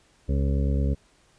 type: harmonic tone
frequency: 69.1 Hz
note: C#2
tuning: 5 cents flat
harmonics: 1 / 2 / 3 / 4 / 6 / 7 / 8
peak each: -22 / -28 / -32 / -34 / -38 / -39 / -40 dBFS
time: 0.28-0.95 s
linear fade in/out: 20 ms
effects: pink hiss -61 dBFS RMS until 1.38 s + resampled to 22050 Hz